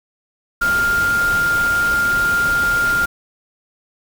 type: tone in noise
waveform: sine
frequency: 1403 Hz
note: F6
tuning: 8 cents sharp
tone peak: -14 dBFS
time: 0.61-3.06 s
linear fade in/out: 10 ms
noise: pink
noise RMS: -27 dBFS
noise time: 0.61-3.06 s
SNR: +10 dB
effects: none